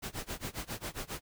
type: noise with tremolo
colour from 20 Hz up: pink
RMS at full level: -37 dBFS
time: 0.02-1.21 s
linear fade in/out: 20 ms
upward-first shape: sine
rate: 7.4 Hz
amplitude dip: 95%
effects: none